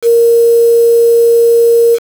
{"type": "tone with quantisation", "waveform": "sine", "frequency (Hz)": 466.2, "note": "A#4", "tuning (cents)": 0, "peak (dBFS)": -4, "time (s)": [0.02, 1.99], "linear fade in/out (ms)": 50, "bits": 4, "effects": []}